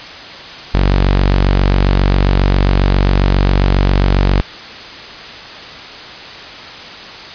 sawtooth tone, 47.41 Hz, F#1, 43 cents sharp, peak -5 dBFS, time 0.74-4.41 s, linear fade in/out 0 ms, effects white hiss -30 dBFS RMS until 7.34 s + resampled to 11025 Hz

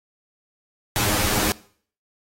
pink noise with comb filter, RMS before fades -21 dBFS, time 0.96-1.52 s, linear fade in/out 0 ms, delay 9.7 ms, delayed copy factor +0.9, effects noise-tail reverb RT60 0.5 s tail -21 dB re dry + AAC 48 kbps

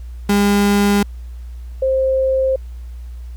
35% pulse / sine tone pair in turn, 202.7 / 527.6 Hz, G#3 / C5, -42 / +14 cents, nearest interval octave + perfect fourth, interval 1656 cents, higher second, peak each -10 / -13 dBFS, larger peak first, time 0.29-1.03 / 1.82-2.56 s, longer neither, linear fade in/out 5 ms, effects added 60 Hz sine -28 dBFS peak until 3.36 s + pink hiss -54 dBFS RMS until 3.36 s

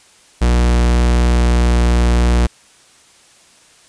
45% pulse tone, 59.8 Hz, A#1, 45 cents sharp, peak -10 dBFS, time 0.41-2.47 s, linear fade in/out 10 ms, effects white hiss -48 dBFS RMS until 3.88 s + resampled to 22050 Hz

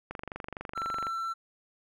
click train, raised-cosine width 0.5 ms, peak -22 dBFS, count 24, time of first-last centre 0.11-1.068 s, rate 24 Hz
triangle tone, 1343 Hz, E6, 32 cents sharp, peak -29 dBFS, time 0.75-1.34 s, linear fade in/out 20 ms
effects none

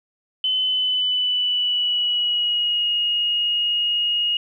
sine tone with pitch glide, 3036 to 2872 Hz, F#7 to F7, +44 to +48 cents, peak -18 dBFS, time 0.44-4.37 s, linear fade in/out 2 ms, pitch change -96 cents, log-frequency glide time 0.56-2.9 s, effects 10-bit

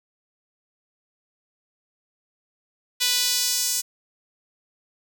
sawtooth tone with high-pass filter sweep, 493.9 Hz, B4, in tune, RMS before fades -23 dBFS, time 3-3.82 s, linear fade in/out 20 ms, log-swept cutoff 3500 to 6600 Hz, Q 1.5, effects none

